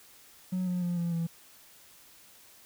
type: tone with pitch steps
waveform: triangle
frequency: 183.9 / 179.49 / 175.19 / 170.99 / 166.89 Hz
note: F#3 / F3 / F3 / F3 / E3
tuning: -10 / +48 / +6 / -36 / +22 cents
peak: -25 dBFS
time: 0.52-1.27 s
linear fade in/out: 10 ms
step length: 150 ms
effects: tanh soft clip ceiling -23 dBFS + white hiss -56 dBFS RMS until 2.65 s

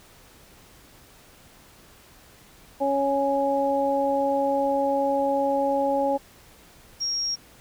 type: harmonic tone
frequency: 277.2 Hz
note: C#4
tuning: in tune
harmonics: 1 / 2 / 3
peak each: -28 / -23 / -25 dBFS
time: 2.8-6.18 s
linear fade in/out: 20 ms
type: tone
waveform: sine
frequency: 5588 Hz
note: F8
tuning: in tune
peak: -24 dBFS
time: 7-7.36 s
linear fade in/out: 20 ms
effects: pink hiss -52 dBFS RMS until 7.6 s

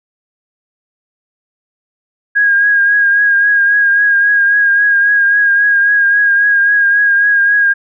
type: tone with vibrato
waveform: sine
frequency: 1634 Hz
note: G#6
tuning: 29 cents flat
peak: -7 dBFS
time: 2.35-7.74 s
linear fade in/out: 20 ms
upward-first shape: triangle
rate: 3.7 Hz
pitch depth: 36 cents each way
effects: none

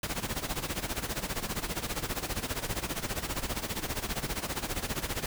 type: noise with tremolo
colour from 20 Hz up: pink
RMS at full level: -31 dBFS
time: 0.03-5.26 s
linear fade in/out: 2 ms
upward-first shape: sine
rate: 15 Hz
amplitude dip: 80%
effects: none

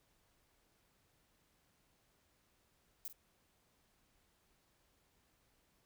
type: noise with echo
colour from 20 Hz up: violet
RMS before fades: -44 dBFS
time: 3.05-3.08 s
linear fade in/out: 0 ms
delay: 47 ms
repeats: 1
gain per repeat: -11 dB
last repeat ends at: 3.127 s
effects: pink hiss -75 dBFS RMS until 5.85 s

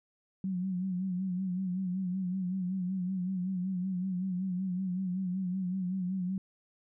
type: tone with vibrato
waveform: sine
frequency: 185 Hz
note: F#3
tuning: in tune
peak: -30 dBFS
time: 0.44-6.38 s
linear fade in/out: 2 ms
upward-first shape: sine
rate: 5.3 Hz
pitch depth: 68 cents each way
effects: none

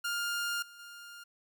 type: tone with level steps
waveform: sawtooth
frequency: 1407 Hz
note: F6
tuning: 12 cents sharp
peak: -28 / -47 / -43 dBFS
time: 0.04-1.24 s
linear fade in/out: 10 ms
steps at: 0.62 / 0.79 s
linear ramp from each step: 5 ms
effects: none

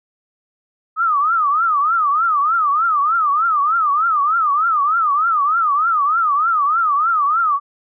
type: tone with vibrato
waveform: sine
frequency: 1244.5 Hz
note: D#6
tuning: in tune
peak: -13 dBFS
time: 0.96-7.6 s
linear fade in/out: 50 ms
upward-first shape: triangle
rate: 3.3 Hz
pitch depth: 210 cents each way
effects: none

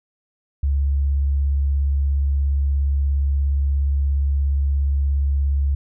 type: tone with vibrato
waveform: sine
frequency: 69.8 Hz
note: C#2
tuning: 13 cents sharp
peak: -16 dBFS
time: 0.63-5.75 s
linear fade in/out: 5 ms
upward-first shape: sine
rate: 17 Hz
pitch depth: 18 cents each way
effects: none

